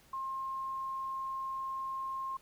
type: tone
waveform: sine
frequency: 1065 Hz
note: C6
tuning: 30 cents sharp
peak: -35 dBFS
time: 0.13-2.37 s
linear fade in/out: 5 ms
effects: pink hiss -63 dBFS RMS until 2.41 s